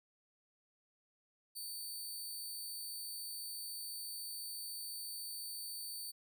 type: tone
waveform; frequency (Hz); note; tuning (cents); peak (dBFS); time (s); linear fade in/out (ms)
15% pulse; 4554; C#8; +46; -36; 1.55-6.12; 20
effects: none